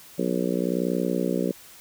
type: harmonic tone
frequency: 61 Hz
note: B1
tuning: 21 cents flat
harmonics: 3 / 4 / 5 / 6 / 7 / 8 / 9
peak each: -28 / -29 / -30 / -31 / -31 / -32 / -33 dBFS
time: 0.18-1.52 s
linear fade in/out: 10 ms
effects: white hiss -48 dBFS RMS until 1.8 s